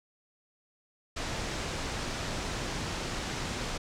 pink low-pass noise, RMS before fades -35 dBFS, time 1.16-3.78 s, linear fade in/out 10 ms, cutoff 7400 Hz, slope 24 dB/octave, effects none

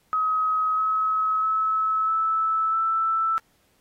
sine tone with pitch steps, 1270 / 1283.3 / 1296.7 / 1310.2 / 1323.9 Hz, D#6 / E6 / E6 / E6 / E6, +35 / -47 / -29 / -11 / +7 cents, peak -20 dBFS, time 0.13-3.38 s, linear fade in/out 0 ms, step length 650 ms, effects pink hiss -65 dBFS RMS until 3.8 s + AAC 48 kbps

